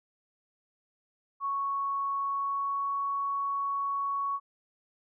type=tone with pitch glide; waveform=sine; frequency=1108.7 to 1115.1 Hz; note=C#6 to C#6; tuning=0 to +10 cents; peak=-28 dBFS; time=1.4-4.4 s; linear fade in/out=50 ms; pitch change=+10 cents; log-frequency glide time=2.18-2.93 s; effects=none